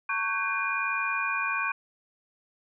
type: tone cluster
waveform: sine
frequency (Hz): 907 / 1112 / 1524 / 1605 / 2426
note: A#5 / C#6 / G6 / G6 / D#7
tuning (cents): -48 / +5 / -49 / +40 / -44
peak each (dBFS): -38 / -31 / -32 / -36 / -30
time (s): 0.09-1.72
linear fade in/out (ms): 5
effects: none